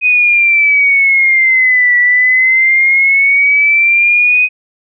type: exponential two-way sweep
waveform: sine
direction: down then up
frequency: 2507 to 1951 to 2507 Hz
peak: -6 dBFS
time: 0.01-4.49 s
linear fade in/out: 50 ms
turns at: 1.97 s
effects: none

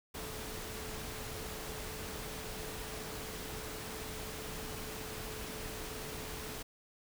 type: tone in noise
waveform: sine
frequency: 434.4 Hz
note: A4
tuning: 22 cents flat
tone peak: -49 dBFS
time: 0.14-6.63 s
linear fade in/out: 10 ms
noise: pink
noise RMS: -43 dBFS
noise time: 0.14-6.63 s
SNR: -9 dB
effects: none

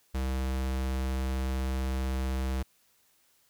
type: tone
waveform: square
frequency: 65.41 Hz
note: C2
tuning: in tune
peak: -29 dBFS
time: 0.14-2.63 s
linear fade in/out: 10 ms
effects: white hiss -67 dBFS RMS until 3.49 s

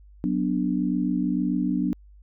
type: chord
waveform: sine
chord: B minor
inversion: second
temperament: equal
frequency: 185 / 246.9 / 293.7 Hz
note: F#3 / B3 / D4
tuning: 0 / 0 / 0 cents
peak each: -26 dBFS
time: 0.24-1.93 s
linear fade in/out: 0 ms
effects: added 50 Hz sine -47 dBFS peak until 2.22 s

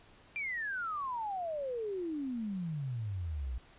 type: exponential sweep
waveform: sine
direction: down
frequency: 2400 to 58.27 Hz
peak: -34 dBFS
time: 0.36-3.58 s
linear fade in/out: 0 ms
effects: pink hiss -60 dBFS RMS until 3.78 s + resampled to 8000 Hz

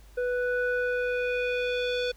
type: tone with low-pass filter sweep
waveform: square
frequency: 493.9 Hz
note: B4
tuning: in tune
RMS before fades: -28 dBFS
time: 0.17-2.12 s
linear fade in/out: 10 ms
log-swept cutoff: 1100 to 4000 Hz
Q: 2.7
effects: added 50 Hz sine -49 dBFS peak until 2.16 s + pink hiss -59 dBFS RMS until 2.16 s

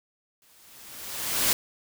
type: noise with exponential growth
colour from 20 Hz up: white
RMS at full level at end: -21 dBFS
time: 0.42-1.53 s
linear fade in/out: 1 ms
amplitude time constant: 240 ms
effects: none

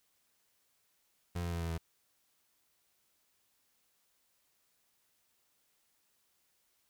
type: tone with pitch steps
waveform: 30% pulse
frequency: 87.31 / 86.01 / 84.73 / 83.46 / 82.22 Hz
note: F2 / F2 / E2 / E2 / E2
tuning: 0 / -26 / +48 / +22 / -4 cents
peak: -32 dBFS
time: 1.35-1.78 s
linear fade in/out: 10 ms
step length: 86 ms
effects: white hiss -75 dBFS RMS until 6.89 s

